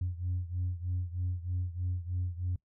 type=beating tone pair; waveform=sine; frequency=88.7 / 91.9 Hz; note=F2 / F#2; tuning=+27 / -11 cents; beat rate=3.2 Hz; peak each=-32 / -35 dBFS; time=0.01-2.56 s; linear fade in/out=5 ms; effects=noise-tail reverb RT60 0.1 s tail -22 dB re dry + tanh soft clip ceiling -26 dBFS